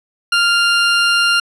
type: tone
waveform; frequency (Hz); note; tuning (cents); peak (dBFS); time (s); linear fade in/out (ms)
20% pulse; 1396.9; F6; 0; -6; 0.32-1.4; 5
effects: low-pass 8000 Hz 12 dB/octave